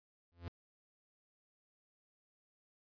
45% pulse tone with exponential growth, 86 Hz, F2, 26 cents flat, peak -38 dBFS, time 0.32-0.48 s, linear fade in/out 0 ms, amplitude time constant 34 ms, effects resampled to 11025 Hz

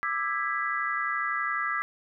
sine chord, E dominant seventh, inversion third, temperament just, 1186.7 / 1318.5 / 1648.1 / 1977.8 Hz, D6 / E6 / G#6 / B6, +18 / 0 / -14 / +2 cents, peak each -32 dBFS, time 0.03-1.82 s, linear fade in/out 0 ms, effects none

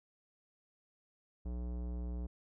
sine tone with tanh clipping, 60.3 Hz, B1, 41 cents flat, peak -39 dBFS, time 1.45-2.27 s, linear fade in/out 10 ms, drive 18 dB, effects none

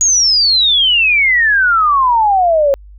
sine exponential sweep, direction down, 6810 to 541 Hz, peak -8 dBFS, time 0.01-2.74 s, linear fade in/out 0 ms, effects added 50 Hz sine -34 dBFS peak until 2.98 s

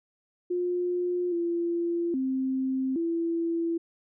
sine tone with pitch steps, 355.8 / 341.7 / 263 / 334.5 Hz, F4 / F4 / C4 / E4, +32 / -38 / +9 / +25 cents, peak -25 dBFS, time 0.5-3.78 s, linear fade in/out 10 ms, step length 820 ms, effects none

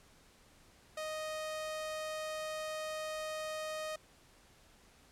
sawtooth tone, 622.3 Hz, D#5, in tune, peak -34 dBFS, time 0.97-3.96 s, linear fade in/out 5 ms, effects pink hiss -63 dBFS RMS until 5.11 s + low-pass 11000 Hz 12 dB/octave

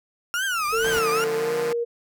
35% pulse tone with vibrato, 1376 Hz, F6, 26 cents flat, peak -21 dBFS, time 0.34-1.24 s, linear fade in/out 0 ms, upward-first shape triangle, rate 2.3 Hz, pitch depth 280 cents each way
pink noise with exponential growth, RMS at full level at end -29 dBFS, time 0.34-0.99 s, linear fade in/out 2 ms, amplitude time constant 140 ms
sine tone with pitch glide, 450.3 to 470.8 Hz, A4 to A#4, +40 to +17 cents, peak -22 dBFS, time 0.72-1.85 s, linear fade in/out 20 ms, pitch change +77 cents, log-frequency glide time 1.36-1.55 s
5% pulse chord, D diminished seventh, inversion none, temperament equal, 146.83 / 174.61 / 207.7 / 246.9 Hz, D3 / F3 / Ab3 / Cb4, 0 / 0 / 0 / 0 cents, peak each -23 / -22 / -27 / -28 dBFS, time 0.84-1.73 s, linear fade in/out 5 ms
effects none

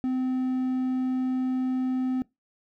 triangle tone, 257.1 Hz, C4, 30 cents flat, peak -22 dBFS, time 0.04-2.22 s, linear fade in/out 0 ms, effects noise-tail reverb RT60 0.2 s tail -22 dB re dry

